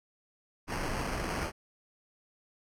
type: noise with sample-and-hold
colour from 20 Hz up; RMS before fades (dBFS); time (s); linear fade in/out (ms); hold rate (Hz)
pink; -34; 0.67-1.52; 50; 3675
effects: low-pass 11000 Hz 12 dB/octave